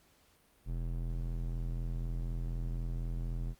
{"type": "tone with band-pass filter", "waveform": "square", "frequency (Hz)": 42.02, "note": "E1", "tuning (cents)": 34, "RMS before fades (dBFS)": -36, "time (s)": [0.65, 3.55], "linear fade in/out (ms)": 50, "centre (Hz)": 88, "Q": 0.93, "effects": ["pink hiss -67 dBFS RMS until 3.59 s", "Opus 48 kbps"]}